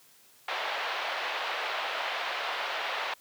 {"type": "band-pass noise", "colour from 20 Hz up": "pink", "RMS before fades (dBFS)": -33, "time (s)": [0.48, 3.14], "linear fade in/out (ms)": 5, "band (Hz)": [610, 3700], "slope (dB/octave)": 24, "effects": ["white hiss -59 dBFS RMS until 3.2 s", "high-pass 80 Hz 12 dB/octave"]}